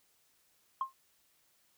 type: tone with exponential decay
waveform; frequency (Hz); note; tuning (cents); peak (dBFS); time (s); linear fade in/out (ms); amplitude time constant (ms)
sine; 1063; C6; +27; -26; 0.81-0.93; 2; 24
effects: tanh soft clip ceiling -23 dBFS + white hiss -71 dBFS RMS until 1.77 s